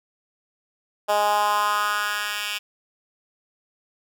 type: tone with high-pass filter sweep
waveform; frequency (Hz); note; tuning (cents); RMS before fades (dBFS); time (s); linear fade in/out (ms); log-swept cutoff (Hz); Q
10% pulse; 207.4; G#3; -2; -23; 1.08-2.59; 20; 660 to 2400; 3
effects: none